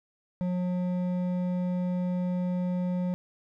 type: tone with hard clipping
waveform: triangle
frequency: 180 Hz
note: F#3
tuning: 47 cents flat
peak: -28 dBFS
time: 0.41-3.14 s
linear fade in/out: 0 ms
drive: 12 dB
effects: none